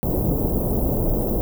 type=band-stop noise; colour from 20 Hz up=pink; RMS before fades=-21 dBFS; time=0.03-1.41 s; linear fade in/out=0 ms; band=630 to 16000 Hz; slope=24 dB/octave; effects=none